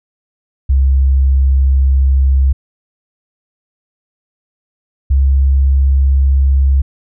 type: tone pair in turn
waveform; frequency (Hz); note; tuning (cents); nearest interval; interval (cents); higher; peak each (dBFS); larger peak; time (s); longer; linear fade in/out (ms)
sine; 67 / 67.82; C2 / C#2; +42 / -37; unison; 21; second; -7; neither; 0.69-2.53 / 5.1-6.82; first; 10
effects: none